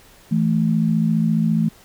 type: tone pair together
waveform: sine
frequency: 164.81 / 219.5 Hz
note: E3 / A3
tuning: 0 / -4 cents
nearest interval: perfect fourth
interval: 496 cents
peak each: -18 dBFS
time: 0.31-1.69 s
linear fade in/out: 10 ms
effects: pink hiss -49 dBFS RMS until 1.84 s